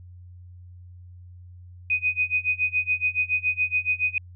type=tone with tremolo; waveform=sine; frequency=2496 Hz; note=D#7; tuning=5 cents sharp; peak=-18 dBFS; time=1.9-4.18 s; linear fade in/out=2 ms; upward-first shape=sine; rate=7.1 Hz; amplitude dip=95%; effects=added 89 Hz sine -42 dBFS peak until 4.35 s